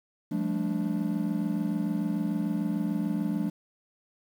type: tone cluster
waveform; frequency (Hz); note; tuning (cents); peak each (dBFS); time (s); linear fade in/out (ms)
triangle; 173.2 / 200 / 220 / 293.1; F3 / G3 / A3 / D4; -14 / +35 / 0 / -3; -30; 0.31-3.5; 10
effects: 9-bit